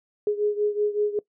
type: beating tone pair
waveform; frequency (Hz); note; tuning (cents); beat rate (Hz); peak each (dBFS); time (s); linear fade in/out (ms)
sine; 415.3 / 420.6; G#4 / G#4; 0 / +22; 5.3; -23 / -26; 0.27-1.19; 2
effects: noise-tail reverb RT60 0.1 s tail -21 dB re dry